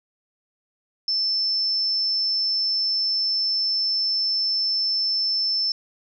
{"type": "tone", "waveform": "sine", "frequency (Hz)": 5300, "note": "E8", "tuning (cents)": 9, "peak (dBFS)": -20, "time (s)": [1.08, 5.72], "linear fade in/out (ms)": 2, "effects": []}